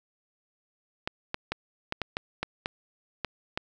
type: clicks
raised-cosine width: 0.3 ms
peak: -13 dBFS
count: 10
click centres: 1.075 / 1.344 / 1.52 / 1.924 / 2.017 / 2.169 / 2.43 / 2.659 / 3.247 / 3.575 s
effects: none